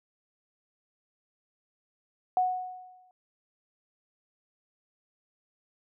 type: tone with exponential decay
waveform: sine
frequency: 736 Hz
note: F#5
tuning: 9 cents flat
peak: -20 dBFS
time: 2.37-3.11 s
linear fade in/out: 1 ms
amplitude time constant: 160 ms
effects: none